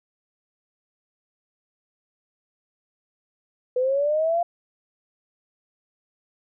sine linear sweep, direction up, 493.9 to 698.5 Hz, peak -19 dBFS, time 3.76-4.43 s, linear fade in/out 5 ms, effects none

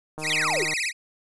violet noise, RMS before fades -36 dBFS, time 0.18-0.65 s, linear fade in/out 20 ms
click train, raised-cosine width 1 ms, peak -22 dBFS, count 87, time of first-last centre 0.18-0.735 s, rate 155 Hz
sawtooth tone with vibrato, 2217 Hz, C#7, in tune, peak -21 dBFS, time 0.21-0.93 s, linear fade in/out 50 ms, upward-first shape sine, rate 17 Hz, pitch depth 290 cents each way
sine exponential sweep, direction down, 4186 to 311.1 Hz, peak -24 dBFS, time 0.29-0.65 s, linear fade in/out 20 ms
effects resampled to 24000 Hz

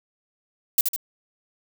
violet noise with echo, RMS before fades -17 dBFS, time 0.78-0.81 s, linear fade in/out 2 ms, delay 76 ms, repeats 2, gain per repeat -5 dB, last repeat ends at 0.962 s, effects none

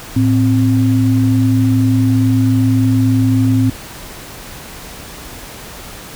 sine tone pair together, 110 / 261.6 Hz, A2 / C4, 0 / 0 cents, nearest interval octave + minor third, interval 1500 cents, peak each -12 dBFS, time 0.16-3.7 s, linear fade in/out 5 ms, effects pink hiss -32 dBFS RMS until 6.15 s

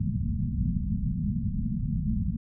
white low-pass noise, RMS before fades -28 dBFS, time 0-2.37 s, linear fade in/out 10 ms, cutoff 230 Hz, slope 96 dB/octave, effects none

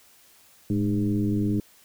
sine tone with frequency modulation, 207.7 Hz, G#3, in tune, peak -21 dBFS, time 0.7-1.6 s, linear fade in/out 2 ms, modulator 98.1 Hz, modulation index 1.3, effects white hiss -56 dBFS RMS until 1.84 s

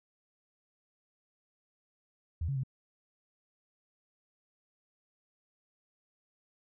sine tone with pitch steps, 81.7 / 137.9 / 131.8 Hz, E2 / C#3 / C3, -15 / -9 / +13 cents, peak -30 dBFS, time 2.41-2.635 s, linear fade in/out 5 ms, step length 75 ms, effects none

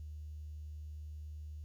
triangle tone, 75.9 Hz, D#2, 42 cents flat, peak -39 dBFS, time 0-1.64 s, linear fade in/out 0 ms, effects tanh soft clip ceiling -41 dBFS + 12-bit

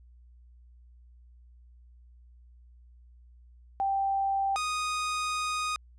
sine / sawtooth tone pair in turn, 784 / 1241.7 Hz, G5 / D#6, 0 / -4 cents, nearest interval minor sixth, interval 796 cents, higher second, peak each -25 dBFS, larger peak neither, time 3.8-4.56 / 4.56-5.76 s, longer second, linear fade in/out 0 ms, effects added 60 Hz sine -52 dBFS peak until 5.98 s + resampled to 22050 Hz

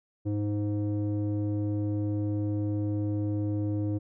square tone with low-pass filter, 103.83 Hz, G#2, in tune, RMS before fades -29 dBFS, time 0.25-3.99 s, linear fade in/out 20 ms, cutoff 390 Hz, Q 6.1, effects none

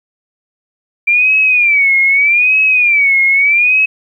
sine tone with vibrato, 2351 Hz, D7, 1 cent sharp, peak -7 dBFS, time 1.07-3.86 s, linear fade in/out 10 ms, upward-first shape sine, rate 0.81 Hz, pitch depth 150 cents each way, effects 8-bit

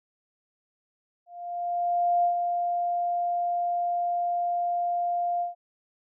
sine tone with ADSR envelope, 700 Hz, F5, 4 cents sharp, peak -19 dBFS, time 1.26-5.55 s, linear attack 980 ms, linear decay 100 ms, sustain -5 dB, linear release 140 ms, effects none

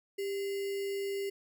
sine tone with sample-and-hold, 396.1 Hz, G4, 18 cents sharp, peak -32 dBFS, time 0.18-1.3 s, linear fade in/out 10 ms, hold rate 2450 Hz, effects none

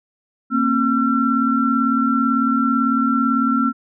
sine tone cluster, 230.7 / 268.7 / 1353 Hz, A#3 / C4 / E6, -18 / +46 / +45 cents, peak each -19 dBFS, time 0.5-3.73 s, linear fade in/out 50 ms, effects none

